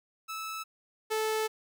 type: tone pair in turn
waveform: sawtooth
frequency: 1308 / 436.5 Hz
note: E6 / A4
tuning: -14 / -14 cents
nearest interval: octave + perfect fifth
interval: 1900 cents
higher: first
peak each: -32 / -24 dBFS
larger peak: second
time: 0.28-0.64 / 1.1-1.48 s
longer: second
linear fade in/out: 20 ms
effects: none